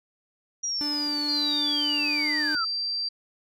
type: linear sweep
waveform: sine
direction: down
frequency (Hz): 5770 to 1275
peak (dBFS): -26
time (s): 0.63-2.65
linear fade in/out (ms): 10
type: tone with pitch glide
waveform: 45% pulse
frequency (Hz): 293.7 to 300.2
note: D4 to D4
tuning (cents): 0 to +38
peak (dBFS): -31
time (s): 0.81-2.55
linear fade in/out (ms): 0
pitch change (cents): +38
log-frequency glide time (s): 1.99-2.37
type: tone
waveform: sine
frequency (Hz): 4699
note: D8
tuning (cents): 0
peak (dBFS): -26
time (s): 1.28-3.09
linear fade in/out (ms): 10
effects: none